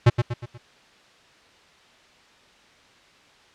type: tone with echo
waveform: square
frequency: 120 Hz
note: B2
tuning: 49 cents flat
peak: -11 dBFS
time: 0.06-0.1 s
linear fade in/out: 10 ms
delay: 120 ms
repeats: 4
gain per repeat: -7 dB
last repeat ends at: 0.58 s
effects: white hiss -54 dBFS RMS until 3.54 s + low-pass 4000 Hz 12 dB/octave